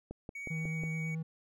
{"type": "click train", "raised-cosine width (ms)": 2, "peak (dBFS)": -28, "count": 5, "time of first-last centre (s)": [0.11, 0.836], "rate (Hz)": 5.51}
{"type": "tone", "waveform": "triangle", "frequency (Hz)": 2248, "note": "C#7", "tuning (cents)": 24, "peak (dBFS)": -38, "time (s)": [0.35, 1.15], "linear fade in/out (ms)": 5}
{"type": "tone with vibrato", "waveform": "triangle", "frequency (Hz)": 160.3, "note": "E3", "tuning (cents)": -48, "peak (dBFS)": -32, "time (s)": [0.5, 1.23], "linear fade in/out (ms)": 10, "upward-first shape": "sine", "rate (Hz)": 9.1, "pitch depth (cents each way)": 14}
{"effects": []}